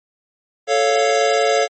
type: chord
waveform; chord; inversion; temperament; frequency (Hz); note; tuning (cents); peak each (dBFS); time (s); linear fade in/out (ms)
square; A augmented; none; equal; 440 / 554.4 / 698.5; A4 / C#5 / E#5; 0 / 0 / 0; -19; 0.67-1.68; 50
effects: MP3 32 kbps